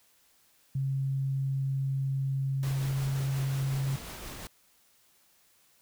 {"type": "tone", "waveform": "sine", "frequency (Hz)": 135.5, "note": "C#3", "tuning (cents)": -39, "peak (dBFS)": -27, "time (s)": [0.75, 3.96], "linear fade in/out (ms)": 5}
{"type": "noise with tremolo", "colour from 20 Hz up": "pink", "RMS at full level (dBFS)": -41, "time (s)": [2.63, 4.47], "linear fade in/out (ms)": 0, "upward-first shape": "sine", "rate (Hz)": 5.6, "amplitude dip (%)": 25}
{"effects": ["white hiss -65 dBFS RMS until 5.81 s"]}